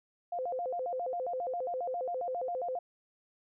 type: tone with vibrato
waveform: sine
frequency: 600 Hz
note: D5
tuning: 37 cents sharp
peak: -32 dBFS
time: 0.32-2.79 s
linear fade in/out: 5 ms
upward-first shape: square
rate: 7.4 Hz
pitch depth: 270 cents each way
effects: none